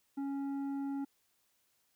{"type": "tone with tanh clipping", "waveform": "sine", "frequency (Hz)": 277.2, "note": "C#4", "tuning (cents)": 0, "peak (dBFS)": -36, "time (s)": [0.17, 1.05], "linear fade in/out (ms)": 10, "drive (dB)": 8, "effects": ["white hiss -75 dBFS RMS until 1.95 s"]}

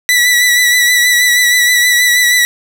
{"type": "tone with vibrato", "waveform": "sawtooth", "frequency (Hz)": 1962, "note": "B6", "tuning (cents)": -12, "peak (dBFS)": -4, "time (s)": [0.09, 2.45], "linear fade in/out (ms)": 0, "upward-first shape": "triangle", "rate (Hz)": 6.3, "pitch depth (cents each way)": 37, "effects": []}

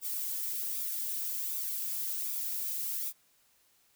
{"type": "noise with flanger", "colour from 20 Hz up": "violet", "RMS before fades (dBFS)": -35, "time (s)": [0.01, 3.13], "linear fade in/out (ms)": 50, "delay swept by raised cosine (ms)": [0.82, 2.32], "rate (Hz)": 1.3, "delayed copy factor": 0.5, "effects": ["white hiss -68 dBFS RMS until 3.95 s"]}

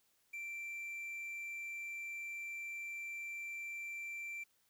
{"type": "tone with quantisation", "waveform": "triangle", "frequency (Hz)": 2349, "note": "D7", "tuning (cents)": 0, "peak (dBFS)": -40, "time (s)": [0.33, 4.44], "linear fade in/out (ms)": 10, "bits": 11, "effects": ["white hiss -75 dBFS RMS until 4.69 s"]}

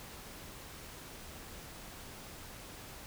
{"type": "silence", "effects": ["pink hiss -49 dBFS RMS until 3.06 s"]}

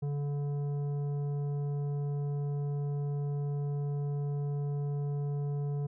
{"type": "tone with tanh clipping", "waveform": "sine", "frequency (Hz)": 143.8, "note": "D3", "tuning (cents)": -36, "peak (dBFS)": -32, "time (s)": [0.02, 5.87], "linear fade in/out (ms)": 10, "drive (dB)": 10, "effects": []}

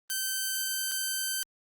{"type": "tone with dropouts", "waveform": "5% pulse", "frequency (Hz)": 1545, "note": "G6", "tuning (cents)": -26, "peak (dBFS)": -18, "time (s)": [0.1, 1.43], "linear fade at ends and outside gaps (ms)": 0, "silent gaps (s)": [0.913, 0.917], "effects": ["Opus 24 kbps"]}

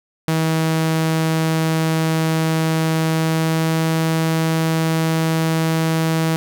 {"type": "tone with pitch glide", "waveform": "sawtooth", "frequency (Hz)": [160.5, 161.52], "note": ["E3", "E3"], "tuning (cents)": [-46, -35], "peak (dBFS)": -12, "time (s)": [0.28, 6.36], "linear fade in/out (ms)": 0, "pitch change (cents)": 11, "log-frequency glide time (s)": [3.09, 3.85], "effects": ["9-bit"]}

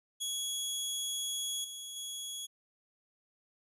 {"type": "tone with level steps", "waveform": "20% pulse", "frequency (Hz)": 3345, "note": "G#7", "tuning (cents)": 12, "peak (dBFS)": [-28, -36, -33], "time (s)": [0.2, 2.47], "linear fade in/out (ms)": 20, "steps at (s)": [1.64, 1.96], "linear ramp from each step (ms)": 5, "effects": []}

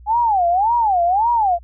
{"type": "tone with vibrato", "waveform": "sine", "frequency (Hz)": 810, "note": "G#5", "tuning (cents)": -43, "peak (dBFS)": -13, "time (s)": [0.06, 1.59], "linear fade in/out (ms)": 50, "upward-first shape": "sine", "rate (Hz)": 1.8, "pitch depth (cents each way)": 290, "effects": ["added 60 Hz sine -39 dBFS peak until 1.63 s"]}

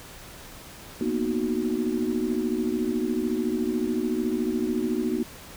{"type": "chord", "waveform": "sine", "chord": "B major seventh", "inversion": "third", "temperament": "equal", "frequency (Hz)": [233.1, 246.9, 311.1, 370], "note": ["A#3", "B3", "D#4", "F#4"], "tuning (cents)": [0, 0, 0, 0], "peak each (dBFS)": -29, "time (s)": [1.01, 5.23], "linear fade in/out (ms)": 2, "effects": ["pink hiss -44 dBFS RMS until 5.56 s"]}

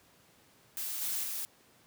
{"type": "noise with level steps", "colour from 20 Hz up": "blue", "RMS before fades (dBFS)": [-37, -34, -37], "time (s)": [0.77, 1.45], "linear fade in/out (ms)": 0, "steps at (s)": [1.01, 1.23], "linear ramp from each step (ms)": 10, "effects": ["pink hiss -63 dBFS RMS until 1.86 s", "high-pass 100 Hz 12 dB/octave"]}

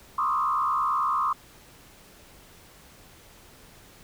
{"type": "tone with frequency modulation", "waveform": "sine", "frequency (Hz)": 1148, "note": "D6", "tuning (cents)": -40, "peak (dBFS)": -22, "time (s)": [0.18, 1.33], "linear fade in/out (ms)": 5, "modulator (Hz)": 68.8, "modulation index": 1.8, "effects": ["pink hiss -52 dBFS RMS until 4.03 s"]}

